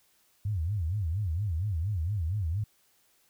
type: tone with vibrato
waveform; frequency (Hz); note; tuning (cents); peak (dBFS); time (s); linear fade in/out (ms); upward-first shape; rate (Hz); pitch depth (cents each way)
sine; 91.6; F#2; -17; -27; 0.45-2.64; 5; sine; 4.3; 280
effects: white hiss -67 dBFS RMS until 3.29 s